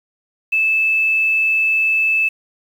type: tone with quantisation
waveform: sine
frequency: 2623 Hz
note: E7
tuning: 9 cents flat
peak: -13 dBFS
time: 0.52-2.29 s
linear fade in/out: 10 ms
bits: 7
effects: none